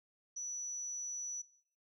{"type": "tone", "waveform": "sine", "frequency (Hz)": 5920, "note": "F#8", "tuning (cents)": 0, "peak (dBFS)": -38, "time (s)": [0.36, 1.42], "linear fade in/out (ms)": 10, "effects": ["noise-tail reverb RT60 0.7 s tail -22 dB re dry", "tanh soft clip ceiling -34 dBFS"]}